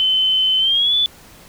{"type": "tone with pitch glide", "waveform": "sine", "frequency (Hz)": [3055, 3469], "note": ["G7", "A7"], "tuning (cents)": [-45, -25], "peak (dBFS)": -13, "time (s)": [0, 1.06], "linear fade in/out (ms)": 0, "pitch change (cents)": 220, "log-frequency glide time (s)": [0.59, 0.95], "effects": ["pink hiss -44 dBFS RMS until 1.48 s"]}